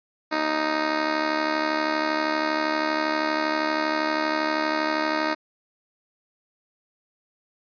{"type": "tone with amplitude modulation", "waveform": "10% pulse", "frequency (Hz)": 311.1, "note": "D#4", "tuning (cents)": 0, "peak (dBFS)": -11, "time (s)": [0.31, 5.35], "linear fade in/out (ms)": 20, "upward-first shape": "sine", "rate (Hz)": 72.6, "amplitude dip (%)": 65, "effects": ["resampled to 11025 Hz"]}